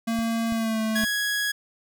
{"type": "tone with pitch glide", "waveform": "square", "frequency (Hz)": [228.1, 219.8], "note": ["A#3", "A3"], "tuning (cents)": [-37, -2], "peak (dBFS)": -24, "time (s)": [0.07, 1.05], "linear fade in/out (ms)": 10, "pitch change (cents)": -65, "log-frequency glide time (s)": [0.5, 0.81]}
{"type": "clicks", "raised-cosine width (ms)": 5, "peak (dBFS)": -26, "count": 3, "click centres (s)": [0.189, 0.523, 1.037]}
{"type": "tone", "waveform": "sawtooth", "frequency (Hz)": 1665, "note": "G#6", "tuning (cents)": 4, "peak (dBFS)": -20, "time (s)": [0.95, 1.52], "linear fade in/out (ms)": 10}
{"effects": []}